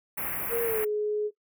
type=band-stop noise; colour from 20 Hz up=white; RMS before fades=-32 dBFS; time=0.17-0.85 s; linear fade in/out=10 ms; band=2500 to 11000 Hz; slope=48 dB/octave
type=tone with pitch glide; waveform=sine; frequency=467.1 to 421 Hz; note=A#4 to G#4; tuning=+3 to +24 cents; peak=-25 dBFS; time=0.49-1.31 s; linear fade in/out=50 ms; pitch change=-179 cents; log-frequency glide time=0.63-0.86 s
effects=noise-tail reverb RT60 0.1 s tail -20 dB re dry